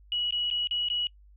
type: tone with dropouts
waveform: sine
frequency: 2921 Hz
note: F#7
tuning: 23 cents flat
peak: -26 dBFS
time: 0.12-1.07 s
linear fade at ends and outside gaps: 1 ms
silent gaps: 0.308-0.324 / 0.502-0.511 / 0.672-0.71 / 0.886-0.9 s
effects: noise-tail reverb RT60 0.1 s tail -24 dB re dry + added 50 Hz sine -52 dBFS peak until 1.36 s